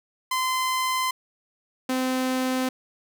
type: tone pair in turn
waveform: sawtooth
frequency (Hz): 1031 / 257.8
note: C6 / C4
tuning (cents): -26 / -26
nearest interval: 2 octaves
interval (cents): 2400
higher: first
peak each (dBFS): -19 / -19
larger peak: neither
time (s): 0.31-1.11 / 1.89-2.69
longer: neither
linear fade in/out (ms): 5
effects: none